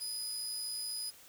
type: tone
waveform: 25% pulse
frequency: 4978 Hz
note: D#8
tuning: in tune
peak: -32 dBFS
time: 0-1.11 s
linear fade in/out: 20 ms
effects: white hiss -57 dBFS RMS until 1.28 s